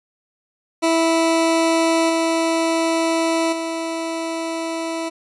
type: tone with level steps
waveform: 20% pulse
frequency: 328.4 Hz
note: E4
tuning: 6 cents flat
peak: -10 / -12 / -18 dBFS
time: 0.82-5.1 s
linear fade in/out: 20 ms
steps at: 2.09 / 3.52 s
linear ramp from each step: 10 ms
effects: resampled to 24000 Hz